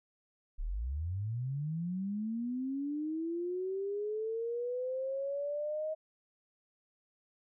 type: linear sweep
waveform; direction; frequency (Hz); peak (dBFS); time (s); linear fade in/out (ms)
sine; up; 31 to 631; -33; 0.58-5.95; 20
effects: none